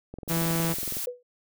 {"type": "click train", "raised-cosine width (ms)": 2, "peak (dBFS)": -25, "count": 19, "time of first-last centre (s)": [0.14, 0.969], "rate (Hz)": 21.7}
{"type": "noise", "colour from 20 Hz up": "blue", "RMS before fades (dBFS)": -32, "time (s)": [0.28, 1.06], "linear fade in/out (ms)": 10}
{"type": "tone", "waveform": "sawtooth", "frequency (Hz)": 165.5, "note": "E3", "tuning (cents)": 7, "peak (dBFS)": -21, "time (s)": [0.29, 0.74], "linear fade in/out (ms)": 20}
{"type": "tone with exponential decay", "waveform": "sine", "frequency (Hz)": 492, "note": "B4", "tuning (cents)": -7, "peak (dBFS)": -26, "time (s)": [1.07, 1.23], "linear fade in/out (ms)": 5, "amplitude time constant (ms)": 34}
{"effects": []}